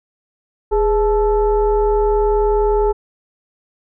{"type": "tone with frequency modulation", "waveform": "sine", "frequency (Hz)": 415.3, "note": "G#4", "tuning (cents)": 0, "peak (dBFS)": -12, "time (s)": [0.71, 2.93], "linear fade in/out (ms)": 20, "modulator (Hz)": 455, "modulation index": 0.83, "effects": []}